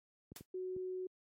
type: clicks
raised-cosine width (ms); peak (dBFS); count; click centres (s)
3; -37; 3; 0.319 / 0.409 / 0.764
type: noise with exponential decay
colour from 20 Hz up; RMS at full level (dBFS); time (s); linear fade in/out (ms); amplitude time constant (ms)
white; -45; 0.36-0.46; 1; 21
type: tone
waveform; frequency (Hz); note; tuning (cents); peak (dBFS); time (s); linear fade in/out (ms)
sine; 370; F#4; 0; -38; 0.54-1.07; 5
effects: high-pass 80 Hz 12 dB/octave + MP3 64 kbps